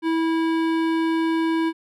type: tone with hard clipping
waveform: sine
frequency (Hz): 326.3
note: E4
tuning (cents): -18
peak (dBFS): -21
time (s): 0.02-1.73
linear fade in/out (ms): 50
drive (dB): 16
effects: none